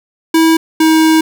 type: tone pair in turn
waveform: square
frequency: 324.4 / 318.3 Hz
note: E4 / D#4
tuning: -28 / +39 cents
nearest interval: unison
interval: 33 cents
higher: first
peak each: -7 dBFS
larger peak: neither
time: 0.34-0.57 / 0.8-1.21 s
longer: second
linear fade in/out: 5 ms
effects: 8-bit